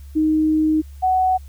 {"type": "tone pair in turn", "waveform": "sine", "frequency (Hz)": [311.1, 745.7], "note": ["D#4", "F#5"], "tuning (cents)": [0, 13], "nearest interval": "octave + minor third", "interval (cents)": 1513, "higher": "second", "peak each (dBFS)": -14, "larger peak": "neither", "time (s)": [[0.15, 0.82], [1.02, 1.38]], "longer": "first", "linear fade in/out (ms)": 20, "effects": ["added 70 Hz sine -35 dBFS peak until 1.48 s", "white hiss -55 dBFS RMS until 1.48 s"]}